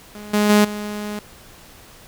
sawtooth tone with level steps, 208.6 Hz, G#3, 8 cents sharp, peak -30 / -11 / -7 / -22 dBFS, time 0.15-1.19 s, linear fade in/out 2 ms, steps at 0.33 / 0.49 / 0.64 s, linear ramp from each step 10 ms, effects pink hiss -45 dBFS RMS until 2.07 s

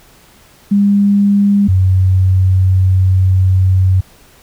sine tone pair in turn, 201.7 / 93.61 Hz, G3 / F#2, +50 / +21 cents, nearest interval octave + minor second, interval 1329 cents, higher first, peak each -7 dBFS, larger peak neither, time 0.71-1.68 / 1.68-4.01 s, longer second, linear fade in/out 10 ms, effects pink hiss -45 dBFS RMS until 4.42 s

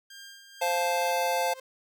15% pulse tone with tremolo, 1600 Hz, G6, 35 cents sharp, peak -37 dBFS, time 0.1-1.11 s, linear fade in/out 5 ms, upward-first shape sine, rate 2.1 Hz, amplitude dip 55%
square chord, F major, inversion second, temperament just, 523.8 / 698.5 / 873.1 Hz, C5 / F5 / A5, +2 / 0 / -14 cents, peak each -30 dBFS, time 0.61-1.54 s, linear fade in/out 10 ms
sawtooth tone with exponential growth, 523.3 Hz, C5, in tune, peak -35 dBFS, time 1.42-1.6 s, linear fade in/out 5 ms, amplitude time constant 37 ms
effects none

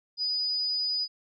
sine tone, 4955 Hz, D#8, 8 cents flat, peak -26 dBFS, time 0.17-1.08 s, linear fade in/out 50 ms, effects none

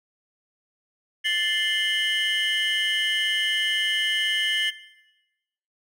triangle tone cluster, 1756 / 2093 / 2934 / 3132 Hz, A6 / C7 / F#7 / G7, -4 / 0 / -15 / -2 cents, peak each -25 dBFS, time 1.24-4.71 s, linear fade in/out 20 ms, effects noise-tail reverb RT60 1.0 s tail -17 dB re dry + tanh soft clip ceiling -13 dBFS

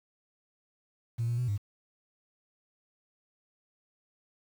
sine tone with pitch steps, 116.4 / 118.8 / 124.1 / 102.4 Hz, A#2 / A#2 / B2 / G#2, -2 / +33 / +9 / -24 cents, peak -26 dBFS, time 1.18-1.58 s, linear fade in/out 20 ms, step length 100 ms, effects tanh soft clip ceiling -24 dBFS + 9-bit

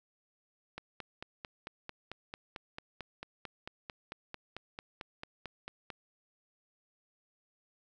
click train, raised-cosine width 0.3 ms, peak -25 dBFS, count 24, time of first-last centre 0.78-5.902 s, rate 4.49 Hz, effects none

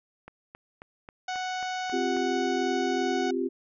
click train, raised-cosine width 0.5 ms, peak -28 dBFS, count 8, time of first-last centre 0.28-2.167 s, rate 3.71 Hz
harmonic tone, 740 Hz, F#5, in tune, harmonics 1 / 2 / 3 / 4 / 5 / 6 / 7 / 8 / 9, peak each -31 / -37 / -41 / -43 / -45 / -47 / -48 / -49 / -50 dBFS, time 1.28-3.31 s, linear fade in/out 5 ms
sine chord, C suspended fourth, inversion none, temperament equal, 261.6 / 349.2 / 392 Hz, C4 / F4 / G4, 0 / 0 / 0 cents, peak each -30 dBFS, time 1.92-3.49 s, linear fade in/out 20 ms
effects none

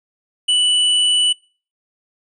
triangle tone with hard clipping, 2967 Hz, F#7, 4 cents sharp, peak -14 dBFS, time 0.48-1.33 s, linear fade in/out 10 ms, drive 13 dB, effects noise-tail reverb RT60 0.4 s tail -26 dB re dry + resampled to 24000 Hz

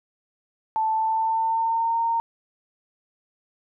sine tone with pitch glide, 880 to 920 Hz, A5 to A#5, 0 to -23 cents, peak -20 dBFS, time 0.76-2.2 s, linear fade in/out 0 ms, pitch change +77 cents, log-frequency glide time 0.92-1.98 s, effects none

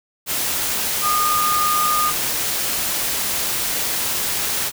sine tone in noise, 1221 Hz, D#6, 33 cents flat, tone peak -17 dBFS, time 1.01-2.13 s, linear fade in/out 50 ms, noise white, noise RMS -22 dBFS, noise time 0.26-4.72 s, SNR +2 dB, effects none

